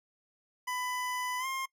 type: tone with pitch glide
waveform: 25% pulse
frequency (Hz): 998 to 1063.5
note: B5 to C6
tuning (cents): +18 to +28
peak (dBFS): -29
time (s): 0.67-1.66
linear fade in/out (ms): 10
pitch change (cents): +110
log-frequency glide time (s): 1.39-1.46
effects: noise-tail reverb RT60 0.1 s tail -22 dB re dry